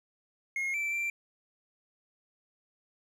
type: tone with pitch steps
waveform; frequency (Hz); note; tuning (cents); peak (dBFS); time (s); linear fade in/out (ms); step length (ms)
triangle; 2152 / 2332 / 2354; C7 / D7 / D7; +48 / -13 / +3; -28; 0.56-1.1; 2; 180
effects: none